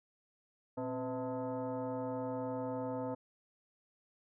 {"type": "tone with frequency modulation", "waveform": "sine", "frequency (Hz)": 120.3, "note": "B2", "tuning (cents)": -45, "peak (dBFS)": -35, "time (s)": [0.77, 3.15], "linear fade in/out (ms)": 10, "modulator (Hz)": 384, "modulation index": 1.9, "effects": []}